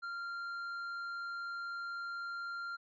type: tone with hard clipping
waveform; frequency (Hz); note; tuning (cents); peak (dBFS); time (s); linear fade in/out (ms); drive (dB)
sine; 1388; F6; -11; -40; 0.02-2.77; 20; 5
effects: resampled to 16000 Hz